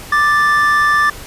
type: tone pair together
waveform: triangle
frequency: 1180.4 / 1760 Hz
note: D6 / A6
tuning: +8 / 0 cents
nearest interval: perfect fifth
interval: 692 cents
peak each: -11 dBFS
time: 0.12-1.1 s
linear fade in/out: 5 ms
effects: pink hiss -33 dBFS RMS until 1.26 s + resampled to 32000 Hz